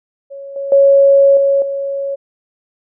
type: tone with level steps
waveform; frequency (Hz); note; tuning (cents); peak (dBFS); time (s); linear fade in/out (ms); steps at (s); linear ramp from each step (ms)
sine; 554; C#5; -1; -27 / -19 / -5 / -9 / -17; 0.3-2.16; 20; 0.56 / 0.72 / 1.37 / 1.62; 2
effects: none